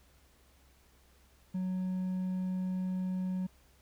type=tone with hard clipping; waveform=triangle; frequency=185 Hz; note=F#3; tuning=in tune; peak=-32 dBFS; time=1.54-3.47 s; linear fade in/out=10 ms; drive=5 dB; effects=added 65 Hz sine -64 dBFS peak until 3.81 s + pink hiss -66 dBFS RMS until 3.81 s